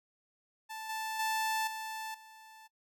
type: tone with level steps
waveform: sawtooth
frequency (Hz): 880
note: A5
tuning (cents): 0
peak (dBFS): -37 / -32 / -27 / -35 / -49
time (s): 0.69-2.68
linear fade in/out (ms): 20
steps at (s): 0.89 / 1.19 / 1.67 / 2.14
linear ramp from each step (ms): 5
effects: noise-tail reverb RT60 0.1 s tail -18 dB re dry